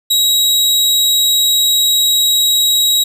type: tone with vibrato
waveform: sawtooth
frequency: 3835 Hz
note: A#7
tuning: 48 cents sharp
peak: -7 dBFS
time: 0.1-3.04 s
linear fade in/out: 10 ms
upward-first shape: triangle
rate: 20 Hz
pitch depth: 14 cents each way
effects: none